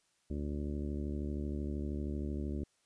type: harmonic tone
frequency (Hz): 72.9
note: D2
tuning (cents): -12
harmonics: 1 / 2 / 3 / 4 / 5 / 6 / 7 / 8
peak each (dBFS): -37 / -45 / -41 / -43 / -45 / -54 / -57 / -55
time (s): 0.3-2.64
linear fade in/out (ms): 5
effects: white hiss -74 dBFS RMS until 2.85 s + resampled to 22050 Hz